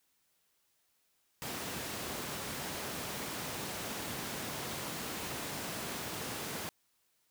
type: high-pass noise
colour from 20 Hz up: pink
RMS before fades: -40 dBFS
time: 1.42-6.69 s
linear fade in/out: 0 ms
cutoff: 130 Hz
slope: 12 dB/octave
effects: white hiss -75 dBFS RMS until 7.3 s